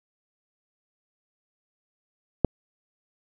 click, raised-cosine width 2 ms, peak -4 dBFS, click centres 2.447 s, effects none

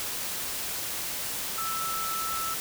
sine tone in noise, 1318.5 Hz, E6, in tune, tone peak -31 dBFS, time 1.58-2.54 s, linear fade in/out 0 ms, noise white, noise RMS -33 dBFS, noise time 0-2.6 s, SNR -1 dB, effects none

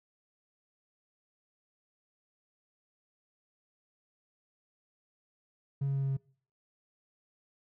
triangle tone with pitch steps, 138.59 / 137.79 / 137 / 136.21 / 135.42 Hz, C#3 / C#3 / C#3 / C#3 / C#3, 0 / -10 / -20 / -30 / -40 cents, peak -25 dBFS, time 5.81-6.17 s, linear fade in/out 10 ms, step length 72 ms, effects noise-tail reverb RT60 0.5 s tail -26 dB re dry + tanh soft clip ceiling -24 dBFS

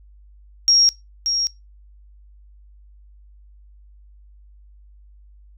sine tone with echo, 5588 Hz, F8, in tune, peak -11 dBFS, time 0.68-0.89 s, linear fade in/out 0 ms, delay 580 ms, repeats 1, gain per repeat -7 dB, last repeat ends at 1.47 s, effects noise-tail reverb RT60 0.2 s tail -21 dB re dry + added 50 Hz sine -45 dBFS peak until 5.57 s

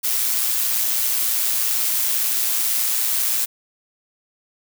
blue noise with amplitude modulation, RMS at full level -19 dBFS, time 0.03-3.46 s, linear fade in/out 20 ms, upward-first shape sine, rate 118 Hz, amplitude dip 35%, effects none

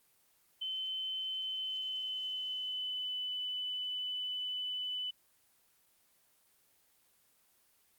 sine tone with pitch glide, 3062 to 2996 Hz, G7 to F#7, -41 to +21 cents, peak -35 dBFS, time 0.61-5.11 s, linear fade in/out 10 ms, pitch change -38 cents, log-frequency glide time 1.41-3.3 s, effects white hiss -70 dBFS RMS until 7.98 s + Opus 24 kbps

